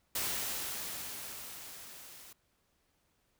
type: noise with level ramp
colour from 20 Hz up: white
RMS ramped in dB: -34 to -53 dBFS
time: 0.15-2.33 s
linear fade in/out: 5 ms
effects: pink hiss -75 dBFS RMS until 3.39 s